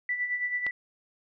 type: tone with tremolo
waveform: sine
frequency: 1972 Hz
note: B6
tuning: 3 cents flat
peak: -25 dBFS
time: 0.09-0.71 s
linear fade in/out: 2 ms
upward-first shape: sine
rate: 9.2 Hz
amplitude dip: 60%
type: click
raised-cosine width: 0.3 ms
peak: -21 dBFS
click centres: 0.666 s
effects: none